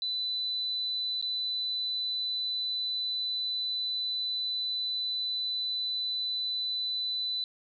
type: tone with dropouts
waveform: sine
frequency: 3996 Hz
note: B7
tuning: 20 cents sharp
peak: -29 dBFS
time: 0.02-7.44 s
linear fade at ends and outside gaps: 1 ms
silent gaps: 1.214-1.225 s
effects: none